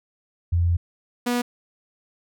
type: tone pair in turn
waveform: sine / sawtooth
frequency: 86 / 243.2 Hz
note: F2 / B3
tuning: -26 / -26 cents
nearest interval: octave + tritone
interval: 1800 cents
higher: second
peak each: -17 dBFS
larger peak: neither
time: 0.52-0.77 / 1.26-1.42 s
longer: first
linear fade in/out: 10 ms
effects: none